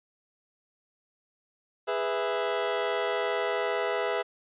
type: chord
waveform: sawtooth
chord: E major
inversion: first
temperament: just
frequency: 412 / 494.4 / 659.3 Hz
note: G#4 / B4 / E5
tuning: -14 / +2 / 0 cents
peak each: -27 dBFS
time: 1.87-4.23 s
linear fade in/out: 20 ms
effects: resampled to 8000 Hz